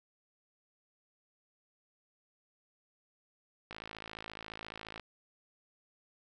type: click train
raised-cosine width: 0.3 ms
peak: -27 dBFS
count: 71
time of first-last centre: 3.71-4.997 s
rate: 54.4 Hz
effects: none